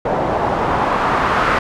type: noise with low-pass filter sweep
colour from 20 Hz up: white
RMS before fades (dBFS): -17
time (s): 0.05-1.59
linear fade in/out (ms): 5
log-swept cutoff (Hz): 690 to 1400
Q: 1.7
effects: none